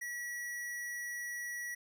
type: tone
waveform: square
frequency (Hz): 1932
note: B6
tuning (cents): -39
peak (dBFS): -39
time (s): 0.01-1.75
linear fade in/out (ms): 10
effects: none